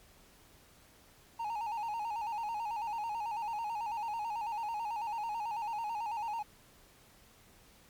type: tone with vibrato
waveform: triangle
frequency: 880 Hz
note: A5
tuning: in tune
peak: -32 dBFS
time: 1.39-6.43 s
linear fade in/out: 10 ms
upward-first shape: square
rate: 9.1 Hz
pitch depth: 81 cents each way
effects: pink hiss -61 dBFS RMS until 7.89 s + MP3 96 kbps